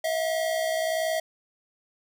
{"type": "tone pair together", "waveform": "square", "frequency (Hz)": [644, 705.3], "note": ["E5", "F5"], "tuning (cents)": [-41, 17], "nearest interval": "major second", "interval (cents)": 158, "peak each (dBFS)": [-26, -33], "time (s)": [0.04, 1.2], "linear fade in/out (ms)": 5, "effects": []}